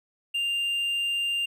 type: tone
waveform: triangle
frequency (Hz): 2794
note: F7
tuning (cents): 0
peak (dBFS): -23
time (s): 0.34-1.46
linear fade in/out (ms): 10
effects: none